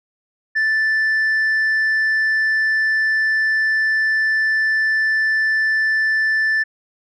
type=tone; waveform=sine; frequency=1760 Hz; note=A6; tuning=in tune; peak=-12 dBFS; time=0.55-6.64 s; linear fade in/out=20 ms; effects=tanh soft clip ceiling -14 dBFS